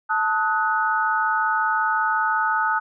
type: chord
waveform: sine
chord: D# diminished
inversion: second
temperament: equal with one note detuned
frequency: 880 / 1265.5 / 1480 Hz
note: A5 / D#6 / F#6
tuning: 0 / +29 / 0 cents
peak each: -23 dBFS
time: 0.09-2.8 s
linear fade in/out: 20 ms
effects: none